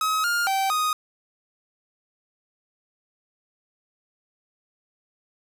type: tone with pitch steps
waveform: 45% pulse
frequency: 1274 / 1411 / 775 / 1245 Hz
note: D#6 / F6 / G5 / D#6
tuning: +41 / +17 / -20 / +1 cents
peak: -21 dBFS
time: 0.01-0.93 s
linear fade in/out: 2 ms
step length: 230 ms
effects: none